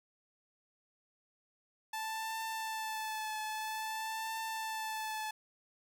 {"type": "tone with vibrato", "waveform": "sawtooth", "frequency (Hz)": 877, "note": "A5", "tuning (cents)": -6, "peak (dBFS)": -33, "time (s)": [1.93, 5.31], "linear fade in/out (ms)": 5, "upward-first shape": "triangle", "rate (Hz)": 0.51, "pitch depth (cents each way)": 30, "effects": []}